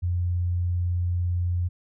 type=tone; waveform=sine; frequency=88.2 Hz; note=F2; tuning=18 cents sharp; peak=-22 dBFS; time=0.02-1.69 s; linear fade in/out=20 ms; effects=none